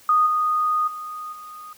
sine tone with level steps, 1237 Hz, D#6, 10 cents flat, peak -14 / -18 / -30 / -36 dBFS, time 0.09-1.73 s, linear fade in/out 2 ms, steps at 0.26 / 0.87 / 1.32 s, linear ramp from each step 10 ms, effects white hiss -51 dBFS RMS until 1.77 s

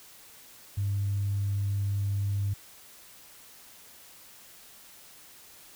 sine tone, 100 Hz, G2, 35 cents sharp, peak -25 dBFS, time 0.77-2.54 s, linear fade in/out 10 ms, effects tanh soft clip ceiling -21 dBFS + white hiss -52 dBFS RMS until 5.75 s

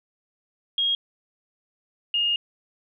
sine tone pair in turn, 3266 / 2842 Hz, G#7 / F7, -30 / +30 cents, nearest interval major second, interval 240 cents, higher first, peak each -20 dBFS, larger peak neither, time 0.78-0.95 / 2.14-2.36 s, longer second, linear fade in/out 2 ms, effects none

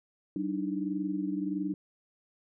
sine tone cluster, 189.1 / 294.9 / 316.4 Hz, F#3 / D4 / D#4, +38 / +7 / +29 cents, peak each -35 / -32 / -36 dBFS, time 0.36-1.74 s, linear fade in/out 2 ms, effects none

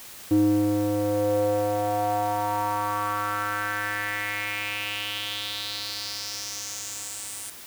square tone with band-pass filter sweep, 103.4 Hz, G#2, 7 cents flat, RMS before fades -27 dBFS, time 0.31-7.5 s, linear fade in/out 0 ms, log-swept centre 310 to 9400 Hz, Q 4.1, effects white hiss -43 dBFS RMS until 7.66 s

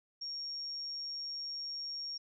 sine tone, 5550 Hz, F8, 12 cents flat, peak -38 dBFS, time 0.21-2.18 s, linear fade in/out 10 ms, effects none

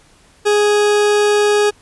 40% pulse tone, 415.3 Hz, G#4, in tune, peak -10 dBFS, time 0.45-1.71 s, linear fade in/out 20 ms, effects pink hiss -50 dBFS RMS until 1.81 s + resampled to 24000 Hz

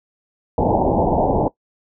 white low-pass noise, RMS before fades -17 dBFS, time 0.58-1.48 s, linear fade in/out 2 ms, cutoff 910 Hz, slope 96 dB/octave, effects noise-tail reverb RT60 0.1 s tail -19 dB re dry

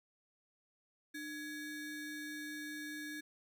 square ring-modulated tone, 987.8 Hz, B5, in tune, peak -40 dBFS, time 1.14-3.21 s, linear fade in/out 10 ms, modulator 687 Hz, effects none

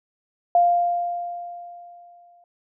sine tone with exponential decay, 698.5 Hz, F5, in tune, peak -12 dBFS, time 0.55-2.44 s, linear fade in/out 2 ms, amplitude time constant 410 ms, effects none

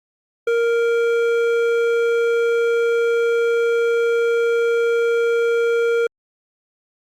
triangle tone with hard clipping, 466.2 Hz, A#4, in tune, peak -17 dBFS, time 0.47-6.07 s, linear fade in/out 5 ms, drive 14 dB, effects Opus 48 kbps

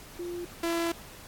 sine / sawtooth tone pair in turn, 349.2 / 336.3 Hz, F4 / E4, 0 / +35 cents, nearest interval minor second, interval 65 cents, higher first, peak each -33 / -23 dBFS, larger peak second, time 0.19-0.45 / 0.63-0.92 s, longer second, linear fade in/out 5 ms, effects pink hiss -48 dBFS RMS until 1.27 s + AAC 64 kbps

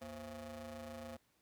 25% pulse ring-modulated tone, 147.4 Hz, D3, 7 cents sharp, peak -39 dBFS, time 0.01-1.17 s, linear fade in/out 10 ms, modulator 382 Hz, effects pink hiss -75 dBFS RMS until 1.41 s + high-pass 80 Hz 12 dB/octave

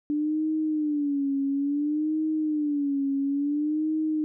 sine tone with vibrato, 293.7 Hz, D4, in tune, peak -23 dBFS, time 0.1-4.24 s, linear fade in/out 0 ms, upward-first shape sine, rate 0.58 Hz, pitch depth 110 cents each way, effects none

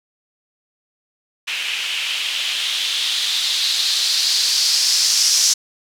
violet noise with low-pass filter sweep, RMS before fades -19 dBFS, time 1.47-5.54 s, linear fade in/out 10 ms, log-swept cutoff 2600 to 5600 Hz, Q 3.4, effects none

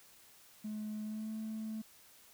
triangle tone with pitch glide, 213.4 to 218.8 Hz, G#3 to A3, +47 to -9 cents, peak -35 dBFS, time 0.64-1.82 s, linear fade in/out 10 ms, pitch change +44 cents, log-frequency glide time 1.03-1.3 s, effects tanh soft clip ceiling -34 dBFS + white hiss -61 dBFS RMS until 2.33 s

